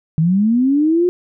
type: linear sweep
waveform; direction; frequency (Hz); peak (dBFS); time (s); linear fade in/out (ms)
sine; up; 152.3 to 363.3; -11; 0.18-1.09; 0
effects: none